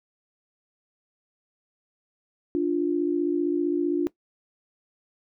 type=tone pair together; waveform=sine; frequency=293.8 / 349.2 Hz; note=D4 / F4; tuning=+1 / 0 cents; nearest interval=minor third; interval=299 cents; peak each=-24 dBFS; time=2.55-4.07 s; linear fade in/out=0 ms; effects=noise-tail reverb RT60 0.1 s tail -19 dB re dry